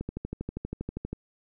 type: click train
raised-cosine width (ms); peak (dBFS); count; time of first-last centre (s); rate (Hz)
3; -20; 15; 0.01-1.13; 12.5
effects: none